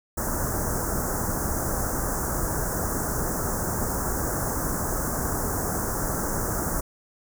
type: band-stop noise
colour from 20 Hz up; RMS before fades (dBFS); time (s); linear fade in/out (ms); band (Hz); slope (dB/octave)
pink; -27; 0.17-6.81; 10; 1600 to 6000; 48
effects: none